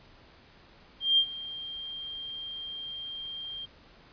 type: tone with ADSR envelope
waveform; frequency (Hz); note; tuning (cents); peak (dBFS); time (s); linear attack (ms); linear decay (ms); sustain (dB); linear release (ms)
sine; 3189; G7; +29; -18; 1-3.66; 180; 71; -18; 15
effects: pink hiss -56 dBFS RMS until 4.12 s + resampled to 11025 Hz